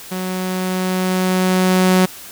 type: tone with level ramp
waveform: sawtooth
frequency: 185 Hz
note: F#3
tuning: in tune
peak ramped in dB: -18 to -6 dBFS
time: 0.11-2.06 s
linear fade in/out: 10 ms
effects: white hiss -36 dBFS RMS until 2.31 s